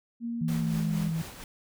sine tone with pitch glide, 234.1 to 205 Hz, A#3 to G#3, +8 to -22 cents, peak -30 dBFS, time 0.2-1.12 s, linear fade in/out 50 ms, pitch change -230 cents, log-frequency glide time 0.5-0.99 s
sine tone, 162.3 Hz, E3, 27 cents flat, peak -27 dBFS, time 0.41-1.22 s, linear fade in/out 5 ms
pink noise with tremolo, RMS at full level -41 dBFS, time 0.48-1.44 s, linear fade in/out 2 ms, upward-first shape sine, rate 4.3 Hz, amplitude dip 50%
effects none

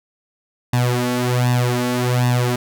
sawtooth tone with flanger, 123.47 Hz, B2, in tune, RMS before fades -18 dBFS, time 0.73-2.56 s, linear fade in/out 5 ms, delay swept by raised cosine 1.1 to 3.6 ms, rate 1.3 Hz, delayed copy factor +0.85, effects none

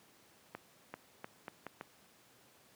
accelerating click train, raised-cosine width 0.5 ms, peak -27 dBFS, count 6, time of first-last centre 0.55-1.811 s, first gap 390 ms, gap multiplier 0.78, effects pink hiss -64 dBFS RMS until 2.75 s + high-pass 150 Hz 12 dB/octave

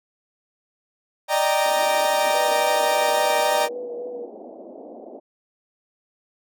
40% pulse chord, Eb major seventh, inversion third, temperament equal with one note detuned, 587.3 / 619.4 / 784 / 932.3 Hz, D5 / Eb5 / G5 / Bb5, 0 / -8 / 0 / 0 cents, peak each -23 dBFS, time 1.28-3.69 s, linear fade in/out 50 ms
white band-pass noise, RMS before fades -40 dBFS, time 1.65-5.2 s, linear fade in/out 10 ms, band 230 to 700 Hz, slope 48 dB/octave
sine tone with vibrato, 485.8 Hz, B4, 29 cents flat, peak -29 dBFS, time 2.34-4.26 s, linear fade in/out 10 ms, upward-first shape sine, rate 3.6 Hz, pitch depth 28 cents each way
effects none

